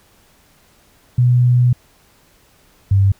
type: tone pair in turn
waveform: sine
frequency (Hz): 123.47 / 98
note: B2 / G2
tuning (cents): 0 / 0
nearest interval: major third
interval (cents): 400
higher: first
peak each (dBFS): -9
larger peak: neither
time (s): 1.18-1.73 / 2.91-3.12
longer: first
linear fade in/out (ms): 5
effects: pink hiss -53 dBFS RMS until 3.19 s